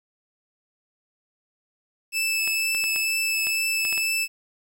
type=tone with vibrato; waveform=sawtooth; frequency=2627 Hz; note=E7; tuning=7 cents flat; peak=-19 dBFS; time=2.12-4.28 s; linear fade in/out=50 ms; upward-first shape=triangle; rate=2.1 Hz; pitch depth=11 cents each way
type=clicks; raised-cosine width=0.3 ms; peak=-19 dBFS; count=8; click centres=2.476 / 2.748 / 2.84 / 2.961 / 3.47 / 3.851 / 3.927 / 3.978 s
effects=9-bit